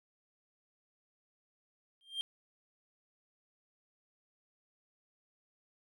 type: tone with exponential growth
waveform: triangle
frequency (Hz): 3185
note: G7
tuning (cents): +27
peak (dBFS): -29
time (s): 2.01-2.21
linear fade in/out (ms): 0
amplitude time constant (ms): 43
effects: none